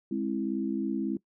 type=chord; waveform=sine; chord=Ab augmented; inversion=none; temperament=equal with one note detuned; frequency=207.7 / 266.2 / 329.6 Hz; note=Ab3 / C4 / E4; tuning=0 / +30 / 0 cents; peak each=-32 dBFS; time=0.11-1.17 s; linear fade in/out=5 ms; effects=noise-tail reverb RT60 0.1 s tail -20 dB re dry